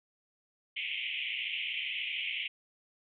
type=band-pass noise; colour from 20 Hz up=white; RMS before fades=-36 dBFS; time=0.76-2.48 s; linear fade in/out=10 ms; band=2100 to 3200 Hz; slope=96 dB/octave; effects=none